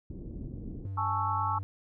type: low-pass noise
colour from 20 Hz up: pink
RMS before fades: -40 dBFS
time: 0.1-0.87 s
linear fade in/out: 5 ms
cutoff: 350 Hz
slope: 24 dB/octave
type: tone with vibrato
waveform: triangle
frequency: 97.1 Hz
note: G2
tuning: 16 cents flat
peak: -32 dBFS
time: 0.85-1.63 s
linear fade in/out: 0 ms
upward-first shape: square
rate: 7.3 Hz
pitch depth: 10 cents each way
type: chord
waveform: sine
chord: A major seventh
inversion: third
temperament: equal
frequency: 830.6 / 880 / 1108.7 / 1318.5 Hz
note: G#5 / A5 / C#6 / E6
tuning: 0 / 0 / 0 / 0 cents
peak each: -37 / -32 / -32 / -34 dBFS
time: 0.97-1.59 s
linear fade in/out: 10 ms
effects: none